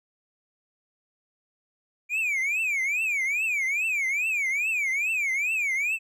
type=tone with vibrato; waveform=triangle; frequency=2349 Hz; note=D7; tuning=in tune; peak=-22 dBFS; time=2.09-5.99 s; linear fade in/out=50 ms; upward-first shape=triangle; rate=2.4 Hz; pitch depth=250 cents each way; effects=none